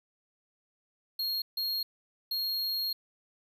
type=tone bursts at uneven times; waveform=square; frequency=4265 Hz; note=C8; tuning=32 cents sharp; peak=-30 dBFS; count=3; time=1.19-1.42 / 1.57-1.83 / 2.31-2.93 s; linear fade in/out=5 ms; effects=none